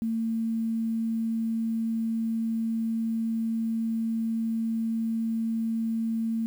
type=tone with quantisation; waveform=sine; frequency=225.9 Hz; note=A3; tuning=46 cents sharp; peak=-25 dBFS; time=0.02-6.46 s; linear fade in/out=0 ms; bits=9; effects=none